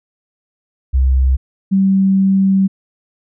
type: tone pair in turn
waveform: sine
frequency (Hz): 65.41 / 192.98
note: C2 / G3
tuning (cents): 0 / -27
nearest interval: octave + perfect fifth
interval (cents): 1873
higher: second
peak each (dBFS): -9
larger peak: neither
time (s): 0.93-1.37 / 1.71-2.68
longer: second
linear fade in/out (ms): 20
effects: none